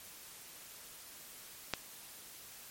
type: click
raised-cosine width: 0.2 ms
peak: -14 dBFS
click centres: 1.737 s
effects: white hiss -52 dBFS RMS until 2.7 s + MP3 64 kbps